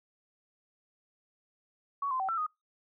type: tone with pitch steps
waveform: sine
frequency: 1121 / 1034 / 766 / 1340 / 1243 Hz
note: C#6 / C6 / G5 / E6 / D#6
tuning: +19 / -21 / -40 / +28 / -2 cents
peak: -29 dBFS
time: 2.02-2.465 s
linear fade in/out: 5 ms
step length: 89 ms
effects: noise-tail reverb RT60 0.2 s tail -26 dB re dry

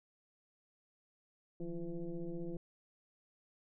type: tone with frequency modulation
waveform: sine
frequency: 174.61 Hz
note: F3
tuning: in tune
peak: -38 dBFS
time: 1.6-2.57 s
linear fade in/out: 2 ms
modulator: 167 Hz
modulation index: 1.6
effects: none

